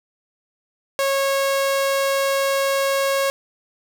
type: tone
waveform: sawtooth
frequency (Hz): 548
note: C#5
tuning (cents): -20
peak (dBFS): -14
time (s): 0.99-3.3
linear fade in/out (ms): 0
effects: none